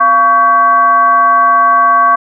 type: tone with frequency modulation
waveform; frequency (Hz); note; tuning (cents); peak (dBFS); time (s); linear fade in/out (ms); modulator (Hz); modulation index
sine; 1125; C#6; +25; -5; 0-2.16; 10; 433; 0.64
effects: none